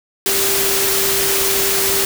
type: tone in noise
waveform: sine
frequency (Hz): 392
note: G4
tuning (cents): 0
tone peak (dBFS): -22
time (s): 0.26-2.05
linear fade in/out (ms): 2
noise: white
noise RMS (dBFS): -17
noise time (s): 0.26-2.05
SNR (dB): -8
effects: none